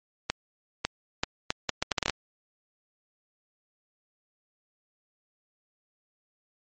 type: accelerating click train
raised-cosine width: 0.2 ms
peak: -7 dBFS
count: 12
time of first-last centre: 0.3-2.097 s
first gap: 550 ms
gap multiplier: 0.7
effects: MP3 32 kbps